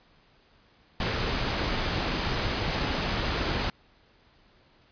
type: noise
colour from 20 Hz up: pink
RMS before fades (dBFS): -28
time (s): 1-3.7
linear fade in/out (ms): 2
effects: pink hiss -61 dBFS RMS until 4.91 s + resampled to 11025 Hz